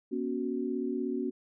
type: chord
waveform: sine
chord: B suspended second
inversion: none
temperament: equal with one note detuned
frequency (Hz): 240.7 / 277.2 / 370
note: B3 / C#4 / F#4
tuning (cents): -44 / 0 / 0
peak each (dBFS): -34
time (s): 0.11-1.31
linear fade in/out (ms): 20
effects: none